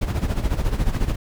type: noise with tremolo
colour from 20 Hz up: brown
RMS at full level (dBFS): -19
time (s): 0.01-1.16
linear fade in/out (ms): 10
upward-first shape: sine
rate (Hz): 14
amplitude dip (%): 70
effects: none

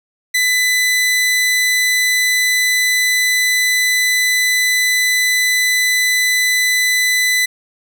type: tone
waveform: sawtooth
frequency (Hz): 2000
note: B6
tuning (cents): +21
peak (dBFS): -9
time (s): 0.34-7.46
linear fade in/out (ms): 10
effects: none

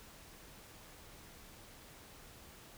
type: silence
effects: pink hiss -56 dBFS RMS until 2.77 s

